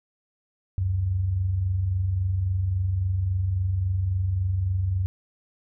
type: tone pair together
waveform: sine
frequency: 70.6 / 94.24 Hz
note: C#2 / F#2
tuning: +32 / +32 cents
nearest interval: perfect fourth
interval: 500 cents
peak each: -32 / -22 dBFS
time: 0.78-5.06 s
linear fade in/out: 0 ms
effects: none